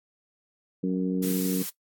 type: harmonic tone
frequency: 92.9 Hz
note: F#2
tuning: 7 cents sharp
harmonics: 2 / 3 / 4 / 5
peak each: -26 / -28 / -35 / -34 dBFS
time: 0.83-1.63 s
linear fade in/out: 10 ms
type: noise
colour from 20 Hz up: blue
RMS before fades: -34 dBFS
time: 1.22-1.7 s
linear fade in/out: 10 ms
effects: noise-tail reverb RT60 0.1 s tail -17 dB re dry + AAC 64 kbps